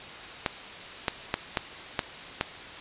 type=clicks; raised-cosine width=0.3 ms; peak=-8 dBFS; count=6; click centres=0.462 / 1.082 / 1.341 / 1.572 / 1.992 / 2.411 s; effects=white hiss -41 dBFS RMS until 2.8 s + resampled to 8000 Hz